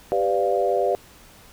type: chord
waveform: sine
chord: G dominant seventh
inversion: none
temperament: equal with one note detuned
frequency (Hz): 392 / 498.5 / 587.3 / 698.5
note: G4 / B4 / D5 / F5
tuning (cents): 0 / +16 / 0 / 0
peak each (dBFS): -24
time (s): 0.12-0.95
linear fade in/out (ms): 0
effects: pink hiss -49 dBFS RMS until 1.52 s